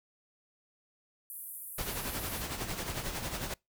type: band-pass noise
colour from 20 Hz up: pink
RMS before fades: -44 dBFS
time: 1.3-2.42 s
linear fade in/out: 0 ms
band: 10000 to 15000 Hz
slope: 48 dB/octave
type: noise with tremolo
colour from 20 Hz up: pink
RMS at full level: -35 dBFS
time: 1.78-3.54 s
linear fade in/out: 5 ms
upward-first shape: sine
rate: 11 Hz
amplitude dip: 55%
effects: noise-tail reverb RT60 0.2 s tail -26 dB re dry